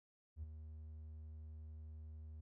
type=tone with ADSR envelope; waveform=triangle; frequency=77.78 Hz; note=D#2; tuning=in tune; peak=-38 dBFS; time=0.36-2.41 s; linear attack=69 ms; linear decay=15 ms; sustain=-9 dB; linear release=8 ms; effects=tanh soft clip ceiling -39 dBFS